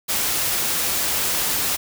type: noise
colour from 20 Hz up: white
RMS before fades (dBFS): -22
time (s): 0.08-1.77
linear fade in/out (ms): 20
effects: none